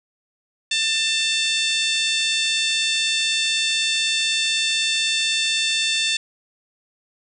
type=harmonic tone; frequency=892 Hz; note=A5; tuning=23 cents sharp; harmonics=2 / 3 / 4 / 5 / 6 / 7 / 8 / 9 / 10; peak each=-30 / -24 / -22 / -28 / -32 / -35 / -32 / -34 / -36 dBFS; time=0.71-6.17 s; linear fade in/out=5 ms; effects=none